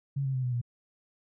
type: tone with pitch steps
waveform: sine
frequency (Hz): 138.59 / 133.79 / 129.16 / 124.69 / 120.37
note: C#3 / C3 / C3 / B2 / B2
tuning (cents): 0 / +39 / -22 / +17 / -44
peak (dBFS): -27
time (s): 0.16-0.615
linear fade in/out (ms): 10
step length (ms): 91
effects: none